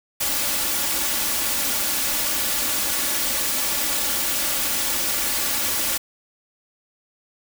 white noise with comb filter, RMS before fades -23 dBFS, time 0.2-5.98 s, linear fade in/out 10 ms, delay 3.5 ms, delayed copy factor +0.6, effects none

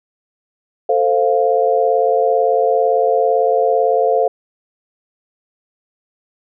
sine chord, F major, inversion first, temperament equal with one note detuned, 445.4 / 523.3 / 698.5 Hz, A4 / C5 / F5, +21 / 0 / 0 cents, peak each -16 dBFS, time 0.89-4.28 s, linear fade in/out 5 ms, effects none

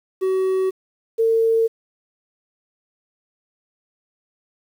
triangle / sine tone pair in turn, 377.8 / 452.3 Hz, F#4 / A4, +36 / +48 cents, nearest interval minor third, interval 312 cents, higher second, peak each -15 / -14 dBFS, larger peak second, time 0.21-0.71 / 1.18-1.68 s, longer neither, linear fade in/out 20 ms, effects 8-bit

